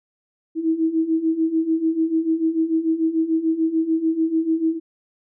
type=beating tone pair; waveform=sine; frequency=318.9 / 325.7 Hz; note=D#4 / E4; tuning=+43 / -21 cents; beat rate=6.8 Hz; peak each=-23 / -19 dBFS; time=0.55-4.8 s; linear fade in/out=50 ms; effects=none